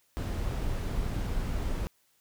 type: noise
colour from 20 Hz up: brown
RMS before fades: -31 dBFS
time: 0.17-1.87 s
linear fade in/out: 0 ms
effects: white hiss -69 dBFS RMS until 2.2 s